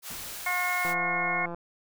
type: high-pass noise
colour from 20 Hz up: white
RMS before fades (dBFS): -39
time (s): 0.02-0.95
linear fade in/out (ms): 50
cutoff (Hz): 500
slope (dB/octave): 12
type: noise with exponential decay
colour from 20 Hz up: pink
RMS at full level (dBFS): -43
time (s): 0.1-1.07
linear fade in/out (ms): 1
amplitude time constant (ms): 210
type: harmonic tone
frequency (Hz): 360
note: F#4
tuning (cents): -47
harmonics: 2 / 3 / 4 / 5 / 6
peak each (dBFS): -33 / -33 / -35 / -37 / -28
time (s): 0.46-1.46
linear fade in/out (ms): 5
type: click train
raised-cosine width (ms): 1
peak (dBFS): -24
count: 120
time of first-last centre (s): 0.85-1.546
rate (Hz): 171
effects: none